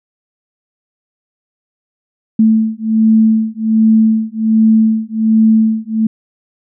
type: beating tone pair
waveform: sine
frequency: 220 / 221.3 Hz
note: A3 / A3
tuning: 0 / +10 cents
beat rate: 1.3 Hz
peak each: -11 dBFS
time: 2.39-6.07 s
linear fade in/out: 5 ms
effects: none